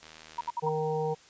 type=click train; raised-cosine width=0.2 ms; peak=-30 dBFS; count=38; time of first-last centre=0.03-0.498 s; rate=79.1 Hz
type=tone bursts; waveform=sine; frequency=949 Hz; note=A#5; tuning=31 cents sharp; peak=-28 dBFS; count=4; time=0.38-0.692 s; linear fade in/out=5 ms; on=30 ms; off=64 ms
type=harmonic tone; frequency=155.56 Hz; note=D#3; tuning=in tune; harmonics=1 / 3 / 5 / 6; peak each=-34 / -29 / -35 / -38 dBFS; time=0.62-1.15 s; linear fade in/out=20 ms
effects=white hiss -56 dBFS RMS until 1.29 s + resampled to 16000 Hz